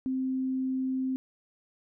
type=tone; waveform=sine; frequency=261.1 Hz; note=C4; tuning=3 cents flat; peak=-27 dBFS; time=0.06-1.16 s; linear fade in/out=0 ms; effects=none